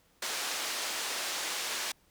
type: band-pass noise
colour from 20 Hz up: white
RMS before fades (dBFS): -35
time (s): 0.22-1.92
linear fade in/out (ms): 5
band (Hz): 400 to 6400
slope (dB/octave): 12
effects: pink hiss -67 dBFS RMS until 2.1 s